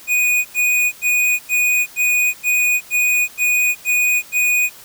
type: tone bursts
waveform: square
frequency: 2474 Hz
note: D#7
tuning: 10 cents flat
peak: -14 dBFS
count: 10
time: 0.07-4.698 s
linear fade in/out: 50 ms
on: 380 ms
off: 92 ms
effects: white hiss -41 dBFS RMS until 4.84 s